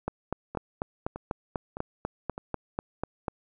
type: two click trains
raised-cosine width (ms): 1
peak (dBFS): -15 / -22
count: 14 / 4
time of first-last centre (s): 0.08-3.282 / 0.55-2.379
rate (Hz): 4.06 / 1.64
effects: none